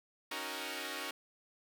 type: chord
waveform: 5% pulse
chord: D# minor seventh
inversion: third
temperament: equal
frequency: 277.2 / 311.1 / 370 / 466.2 Hz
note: C#4 / D#4 / F#4 / A#4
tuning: 0 / 0 / 0 / 0 cents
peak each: -33 dBFS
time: 0.31-1.11 s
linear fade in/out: 5 ms
effects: none